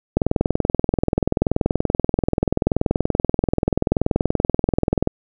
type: click train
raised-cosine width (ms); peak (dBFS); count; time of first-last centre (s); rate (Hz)
2; -3; 103; 0.17-5.074; 20.8
effects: none